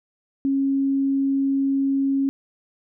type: tone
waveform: sine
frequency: 273.3 Hz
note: C#4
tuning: 24 cents flat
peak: -18 dBFS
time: 0.45-2.29 s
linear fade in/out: 0 ms
effects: none